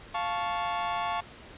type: chord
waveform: 40% pulse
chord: F augmented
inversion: none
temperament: equal with one note detuned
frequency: 698.5 / 875.9 / 1108.7 Hz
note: F5 / A5 / C#6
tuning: 0 / -8 / 0 cents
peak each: -32 dBFS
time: 0.14-1.21 s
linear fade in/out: 10 ms
effects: pink hiss -48 dBFS RMS until 1.57 s + resampled to 8000 Hz